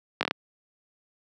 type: slowing click train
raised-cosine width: 0.3 ms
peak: -8 dBFS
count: 5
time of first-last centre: 0.21-0.311 s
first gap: 19 ms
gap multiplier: 1.19
effects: high-pass 200 Hz 12 dB/octave